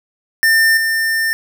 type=tone with level steps; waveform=square; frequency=1800 Hz; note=A6; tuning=39 cents sharp; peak=-10 / -15 dBFS; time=0.43-1.33 s; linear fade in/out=0 ms; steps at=0.77 s; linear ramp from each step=2 ms; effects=none